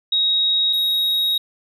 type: tone pair in turn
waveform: sine / triangle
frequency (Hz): 3785 / 3785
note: A#7 / A#7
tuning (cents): +26 / +26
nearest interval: unison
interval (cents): 0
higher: neither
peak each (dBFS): -15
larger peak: neither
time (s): 0.12-0.73 / 0.73-1.38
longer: second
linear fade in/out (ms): 5
effects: none